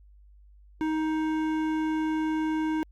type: tone with hard clipping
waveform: triangle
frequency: 313.5 Hz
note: D#4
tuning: 13 cents sharp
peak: -27 dBFS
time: 0.81-2.83 s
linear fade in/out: 0 ms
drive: 17 dB
effects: added 50 Hz sine -51 dBFS peak until 2.91 s + Opus 48 kbps